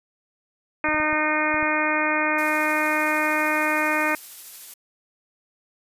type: harmonic tone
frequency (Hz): 306.2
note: D#4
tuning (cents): -28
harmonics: 1 / 2 / 3 / 4 / 5 / 6 / 7 / 8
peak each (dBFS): -28 / -28 / -28 / -28 / -28 / -28 / -28 / -28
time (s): 0.84-4.15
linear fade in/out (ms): 2
type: clicks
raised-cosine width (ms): 5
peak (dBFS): -28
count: 6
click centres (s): 0.887 / 0.945 / 1.001 / 1.129 / 1.543 / 1.628
type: noise with tremolo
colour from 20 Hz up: blue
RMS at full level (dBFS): -38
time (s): 2.38-4.74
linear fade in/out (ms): 5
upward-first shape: triangle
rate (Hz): 13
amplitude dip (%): 25
effects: resampled to 32000 Hz